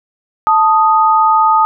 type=tone pair together; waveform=sine; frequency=880 / 1244.5 Hz; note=A5 / D#6; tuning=0 / 0 cents; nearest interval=tritone; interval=600 cents; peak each=-10 dBFS; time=0.47-1.65 s; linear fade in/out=0 ms; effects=none